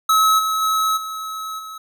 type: tone with level steps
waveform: square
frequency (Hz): 1289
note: E6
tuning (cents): -39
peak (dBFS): -13 / -19 / -17 / -27 / -32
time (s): 0.09-1.78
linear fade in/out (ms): 5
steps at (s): 0.38 / 0.61 / 0.96 / 1.58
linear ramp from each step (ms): 20
effects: none